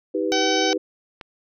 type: chord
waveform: sine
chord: Eb augmented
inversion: none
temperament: equal with one note detuned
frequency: 317.7 / 392 / 493.9 Hz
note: Eb4 / G4 / B4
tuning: +36 / 0 / 0 cents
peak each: -25 dBFS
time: 0.14-0.78 s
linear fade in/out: 10 ms
type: harmonic tone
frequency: 762 Hz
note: G5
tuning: 49 cents flat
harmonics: 1 / 2 / 3 / 4 / 5 / 6 / 7 / 8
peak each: -25 / -29 / -29 / -28 / -29 / -33 / -30 / -31 dBFS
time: 0.32-0.73 s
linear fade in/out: 0 ms
type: click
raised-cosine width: 0.3 ms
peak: -20 dBFS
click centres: 1.212 s
effects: none